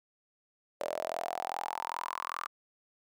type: tone with high-pass filter sweep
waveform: sawtooth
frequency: 42.49 Hz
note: F1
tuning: 47 cents flat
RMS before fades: -37 dBFS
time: 0.8-2.47 s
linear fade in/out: 10 ms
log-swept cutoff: 570 to 1200 Hz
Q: 7.8
effects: none